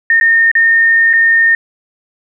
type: tone with dropouts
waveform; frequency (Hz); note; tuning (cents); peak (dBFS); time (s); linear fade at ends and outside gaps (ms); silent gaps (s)
sine; 1828; A#6; -34; -6; 0.1-1.55; 2; 0.2-0.21 / 0.515-0.552 / 1.131-1.135
effects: none